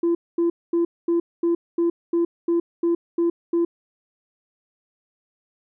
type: tone bursts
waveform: sine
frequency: 340 Hz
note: F4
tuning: 46 cents flat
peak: -15 dBFS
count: 11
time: 0.03-3.65 s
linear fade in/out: 5 ms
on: 120 ms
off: 230 ms
effects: tanh soft clip ceiling -15 dBFS